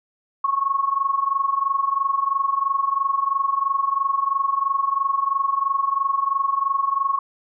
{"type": "tone with amplitude modulation", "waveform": "sine", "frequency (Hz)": 1098, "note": "C#6", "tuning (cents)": -17, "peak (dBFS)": -15, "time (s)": [0.44, 7.19], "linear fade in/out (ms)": 5, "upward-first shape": "sine", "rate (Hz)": 23, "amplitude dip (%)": 80, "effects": []}